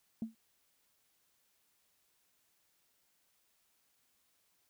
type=tone with exponential decay; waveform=sine; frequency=224.1 Hz; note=A3; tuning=32 cents sharp; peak=-30 dBFS; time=0.22-0.35 s; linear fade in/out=2 ms; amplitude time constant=28 ms; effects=tanh soft clip ceiling -30 dBFS + white hiss -75 dBFS RMS until 4.69 s